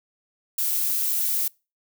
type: noise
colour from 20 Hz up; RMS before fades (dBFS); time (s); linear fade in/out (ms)
violet; -24; 0.58-1.48; 5
effects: noise-tail reverb RT60 0.3 s tail -26 dB re dry